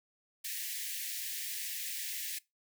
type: high-pass noise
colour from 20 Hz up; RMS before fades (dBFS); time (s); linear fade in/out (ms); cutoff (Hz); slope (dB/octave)
white; -39; 0.44-2.39; 10; 1700; 96
effects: noise-tail reverb RT60 0.2 s tail -21 dB re dry